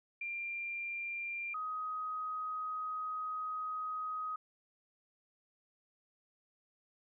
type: tone pair in turn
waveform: sine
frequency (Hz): 2382 / 1257.1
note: D7 / D#6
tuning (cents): +24 / +17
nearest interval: major seventh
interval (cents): 1107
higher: first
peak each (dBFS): -37 / -36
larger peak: second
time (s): 0.21-1.54 / 1.54-4.36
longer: second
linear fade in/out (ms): 5
effects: none